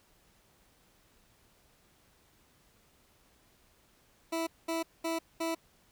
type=tone bursts; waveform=20% pulse; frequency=328.9 Hz; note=E4; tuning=4 cents flat; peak=-26 dBFS; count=4; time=4.32-5.55 s; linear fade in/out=10 ms; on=150 ms; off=210 ms; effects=pink hiss -66 dBFS RMS until 5.91 s